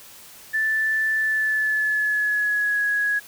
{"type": "tone with pitch glide", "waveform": "sine", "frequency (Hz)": [1759, 1668], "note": ["A6", "G#6"], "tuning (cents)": [-1, 7], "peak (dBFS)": -19, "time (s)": [0.53, 3.2], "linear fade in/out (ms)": 20, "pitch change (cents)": -92, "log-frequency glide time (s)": [1.18, 2.82], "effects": ["white hiss -45 dBFS RMS until 3.27 s"]}